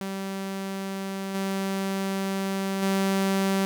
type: tone with level steps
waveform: sawtooth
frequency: 193.9 Hz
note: G3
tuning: 19 cents flat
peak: -26 / -22 / -18 dBFS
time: 0.01-3.65 s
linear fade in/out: 0 ms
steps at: 1.34 / 2.82 s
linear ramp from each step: 10 ms
effects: none